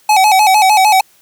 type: tone with vibrato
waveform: square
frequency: 804 Hz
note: G5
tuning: 44 cents sharp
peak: -7 dBFS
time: 0.09-1.01 s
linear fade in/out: 5 ms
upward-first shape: square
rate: 6.6 Hz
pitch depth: 99 cents each way
effects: white hiss -50 dBFS RMS until 1.21 s + high-pass 60 Hz 12 dB/octave